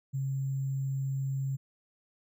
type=tone with sample-and-hold; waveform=sine; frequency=135.7 Hz; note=C#3; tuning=36 cents flat; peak=-29 dBFS; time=0.13-1.57 s; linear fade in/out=20 ms; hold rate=7350 Hz; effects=none